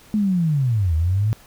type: linear two-way sweep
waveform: sine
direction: down then up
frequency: 217.2 to 77 to 112.8 Hz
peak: -16 dBFS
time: 0.14-1.33 s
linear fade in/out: 0 ms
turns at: 0.95 s
effects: pink hiss -49 dBFS RMS until 1.46 s